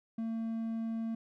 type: tone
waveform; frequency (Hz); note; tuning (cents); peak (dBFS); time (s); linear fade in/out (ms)
triangle; 226; A3; +47; -31; 0.18-1.15; 5
effects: none